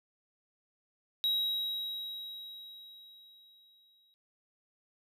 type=tone with exponential decay; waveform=triangle; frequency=3835 Hz; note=A#7; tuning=48 cents sharp; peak=-25 dBFS; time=1.24-4.14 s; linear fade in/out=0 ms; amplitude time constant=630 ms; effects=none